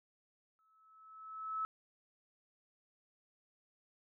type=tone with exponential growth; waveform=sine; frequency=1300 Hz; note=E6; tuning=24 cents flat; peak=-33 dBFS; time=0.59-1.65 s; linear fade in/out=0 ms; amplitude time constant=230 ms; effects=none